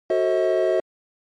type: chord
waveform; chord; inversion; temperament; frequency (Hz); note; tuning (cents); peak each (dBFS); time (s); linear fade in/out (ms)
triangle; F# diminished seventh; none; just; 370 / 444 / 532.8 / 639.4; F#4 / A4 / C5 / Eb5; 0 / +16 / +31 / +47; -20 / -25 / -23 / -19; 0.1-0.8; 2
effects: MP3 48 kbps